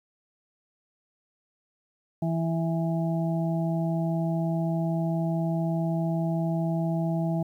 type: harmonic tone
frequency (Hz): 164.81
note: E3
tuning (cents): 0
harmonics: 1 / 2 / 4 / 5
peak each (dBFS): -25 / -33 / -33 / -39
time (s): 2.22-7.43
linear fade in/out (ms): 5
effects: 10-bit